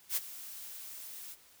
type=noise with ADSR envelope; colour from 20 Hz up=blue; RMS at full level=-30 dBFS; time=0.09-1.36 s; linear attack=73 ms; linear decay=31 ms; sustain=-16 dB; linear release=37 ms; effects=white hiss -61 dBFS RMS until 1.6 s